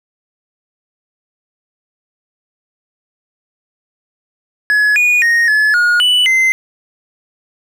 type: tone with pitch steps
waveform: triangle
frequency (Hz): 1694 / 2454 / 1863 / 1715 / 1438 / 2969 / 2068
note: G#6 / D#7 / A#6 / A6 / F#6 / F#7 / C7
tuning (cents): +34 / -25 / -2 / -45 / -50 / +5 / -21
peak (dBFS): -7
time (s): 4.7-6.52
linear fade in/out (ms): 0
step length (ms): 260
effects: none